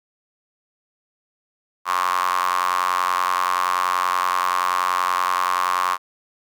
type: tone with high-pass filter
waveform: sawtooth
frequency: 90.5 Hz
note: F#2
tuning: 38 cents flat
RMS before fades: -21 dBFS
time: 1.85-5.98 s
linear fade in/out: 50 ms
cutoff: 1100 Hz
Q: 8.3
effects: none